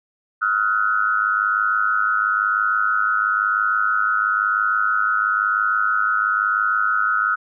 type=tone cluster; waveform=sine; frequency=1277 / 1383 / 1484 Hz; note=D#6 / F6 / F#6; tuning=+45 / -17 / +5 cents; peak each=-21 dBFS; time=0.41-7.36 s; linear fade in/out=20 ms; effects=none